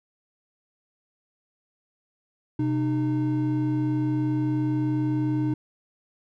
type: tone pair together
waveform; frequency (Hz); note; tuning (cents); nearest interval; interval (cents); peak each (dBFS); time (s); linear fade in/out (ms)
triangle; 128.4 / 305.4; C3 / D#4; -32 / -32; octave + minor third; 1500; -24 / -22; 2.59-5.54; 5
effects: none